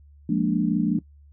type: chord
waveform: sine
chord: Bb dominant seventh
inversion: second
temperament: equal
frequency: 174.61 / 207.7 / 233.1 / 293.7 Hz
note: F3 / Ab3 / Bb3 / D4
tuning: 0 / 0 / 0 / 0 cents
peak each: -25 dBFS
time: 0.29-0.99 s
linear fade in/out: 5 ms
effects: noise-tail reverb RT60 0.1 s tail -19 dB re dry + added 72 Hz sine -48 dBFS peak until 1.32 s